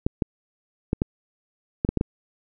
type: clicks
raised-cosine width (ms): 3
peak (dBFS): -8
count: 8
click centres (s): 0.065 / 0.222 / 0.931 / 1.019 / 1.849 / 1.89 / 1.973 / 2.011
effects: none